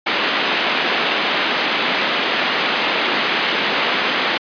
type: band-pass noise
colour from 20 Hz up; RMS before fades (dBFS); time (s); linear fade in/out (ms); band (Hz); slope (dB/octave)
white; -19; 0.06-4.38; 10; 200 to 3400; 24
effects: resampled to 11025 Hz